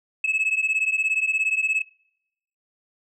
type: beating tone pair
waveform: sine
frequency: 2581 / 2598 Hz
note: E7 / E7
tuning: -37 / -26 cents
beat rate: 17 Hz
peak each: -21 / -21 dBFS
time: 0.24-1.82 s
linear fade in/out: 5 ms
effects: noise-tail reverb RT60 0.8 s tail -26 dB re dry + tanh soft clip ceiling -17 dBFS